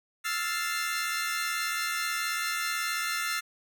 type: chord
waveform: sawtooth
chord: F major seventh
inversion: third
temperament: equal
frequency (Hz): 1318.5 / 1396.9 / 1760 / 2093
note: E6 / F6 / A6 / C7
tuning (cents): 0 / 0 / 0 / 0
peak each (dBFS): -31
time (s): 0.24-3.41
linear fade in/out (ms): 20
effects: none